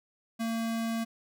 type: tone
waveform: square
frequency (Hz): 227.5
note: A#3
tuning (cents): -42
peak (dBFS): -30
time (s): 0.39-1.05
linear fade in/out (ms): 20
effects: none